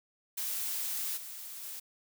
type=noise with level steps; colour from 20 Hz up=blue; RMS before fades=-35 / -44 / -42 dBFS; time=0.37-1.8 s; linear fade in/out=10 ms; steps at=1.16 / 1.62 s; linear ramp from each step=20 ms; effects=none